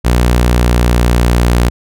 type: tone with pitch glide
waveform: sawtooth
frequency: 60.3 to 59.68 Hz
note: B1 to A#1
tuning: -41 to +41 cents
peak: -4 dBFS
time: 0.04-1.7 s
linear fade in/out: 20 ms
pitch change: -18 cents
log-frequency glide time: 0.43-1 s
effects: none